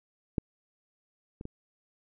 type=clicks; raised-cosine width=3 ms; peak=-14 / -28 / -25 dBFS; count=3; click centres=0.382 / 1.411 / 1.454 s; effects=none